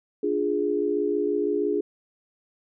sine chord, D diminished, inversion none, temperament equal, 293.7 / 349.2 / 415.3 Hz, D4 / F4 / Ab4, 0 / 0 / 0 cents, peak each -28 / -28 / -24 dBFS, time 0.23-1.81 s, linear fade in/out 5 ms, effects none

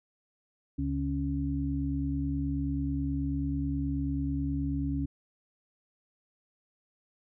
harmonic tone, 69.3 Hz, C#2, in tune, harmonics 1 / 2 / 4, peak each -33 / -34 / -31 dBFS, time 0.78-5.06 s, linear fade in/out 10 ms, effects none

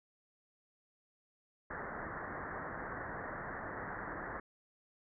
white low-pass noise, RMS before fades -43 dBFS, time 1.7-4.4 s, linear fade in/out 5 ms, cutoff 1900 Hz, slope 96 dB/octave, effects none

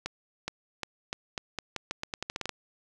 accelerating click train, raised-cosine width 0.2 ms, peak -15 dBFS, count 16, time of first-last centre 0.06-2.493 s, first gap 420 ms, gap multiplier 0.84, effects none

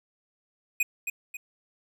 square tone with echo, 2489 Hz, D#7, in tune, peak -22 dBFS, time 0.8-0.83 s, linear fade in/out 5 ms, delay 270 ms, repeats 2, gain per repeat -7 dB, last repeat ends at 1.37 s, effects none

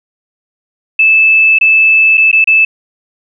sine tone with dropouts, 2624 Hz, E7, 9 cents flat, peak -4 dBFS, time 0.99-2.65 s, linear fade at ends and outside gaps 5 ms, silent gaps 1.587-1.611 / 2.173-2.177 / 2.315-2.328 / 2.443-2.473 s, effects none

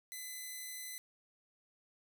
5% pulse tone, 2016 Hz, B6, 35 cents sharp, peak -33 dBFS, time 0.12-0.98 s, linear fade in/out 0 ms, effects none

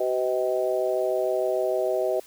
harmonic tone with a mistuned harmonic, 126.7 Hz, B2, 45 cents sharp, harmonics 3 / 4 / 5 / 6, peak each -27 / -28 / -25 / -36 dBFS, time 0-2.2 s, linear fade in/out 5 ms, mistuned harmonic 6, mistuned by +43 cents, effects white hiss -51 dBFS RMS until 2.26 s

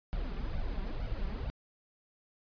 brown noise with flanger, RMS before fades -35 dBFS, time 0.13-1.5 s, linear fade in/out 0 ms, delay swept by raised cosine 1.3 to 5.2 ms, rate 2.2 Hz, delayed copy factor +0.95, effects resampled to 11025 Hz

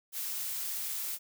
blue noise, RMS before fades -36 dBFS, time 0.12-1.19 s, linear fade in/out 50 ms, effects none

